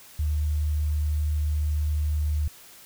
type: tone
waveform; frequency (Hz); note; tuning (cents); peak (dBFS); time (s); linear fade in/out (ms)
sine; 75.4; D2; +46; -22; 0.19-2.48; 5
effects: white hiss -49 dBFS RMS until 2.85 s